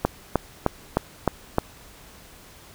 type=click train; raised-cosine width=1 ms; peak=-4 dBFS; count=6; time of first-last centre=0.05-1.584 s; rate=3.26 Hz; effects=pink hiss -48 dBFS RMS until 2.74 s